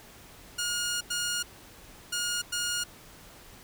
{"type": "tone bursts at uneven times", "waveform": "10% pulse", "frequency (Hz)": 1430, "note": "F6", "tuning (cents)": 41, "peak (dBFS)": -20, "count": 4, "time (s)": [[0.58, 1.01], [1.1, 1.43], [2.12, 2.42], [2.52, 2.84]], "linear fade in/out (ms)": 10, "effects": ["pink hiss -51 dBFS RMS until 3.63 s"]}